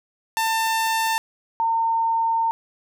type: tone pair in turn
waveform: sawtooth / sine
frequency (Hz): 895 / 910.1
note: A5 / A#5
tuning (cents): +29 / -42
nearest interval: unison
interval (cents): 29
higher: second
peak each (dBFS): -16 / -18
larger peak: first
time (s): 0.37-1.18 / 1.6-2.51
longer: second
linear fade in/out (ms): 0
effects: none